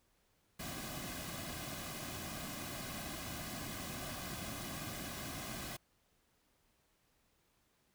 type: noise with comb filter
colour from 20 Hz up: pink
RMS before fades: -44 dBFS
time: 0.59-5.77 s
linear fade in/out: 10 ms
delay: 2.2 ms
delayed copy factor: -0.65
effects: pink hiss -75 dBFS RMS until 7.94 s